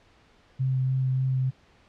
sine tone with vibrato, 130.81 Hz, C3, in tune, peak -22 dBFS, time 0.59-1.51 s, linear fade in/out 20 ms, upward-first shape sine, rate 3.4 Hz, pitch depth 11 cents each way, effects pink hiss -59 dBFS RMS until 1.88 s + low-pass 4000 Hz 12 dB/octave

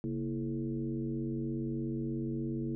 sine tone with frequency modulation, 233.1 Hz, A#3, in tune, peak -32 dBFS, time 0.04-2.75 s, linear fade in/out 0 ms, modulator 96.8 Hz, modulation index 1.4, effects none

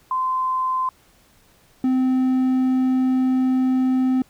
sine / triangle tone pair in turn, 1033 / 258.2 Hz, C6 / C4, -22 / -23 cents, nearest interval 2 octaves, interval 2401 cents, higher first, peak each -19 / -14 dBFS, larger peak second, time 0.11-0.89 / 1.84-4.22 s, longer second, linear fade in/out 2 ms, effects pink hiss -56 dBFS RMS until 4.29 s

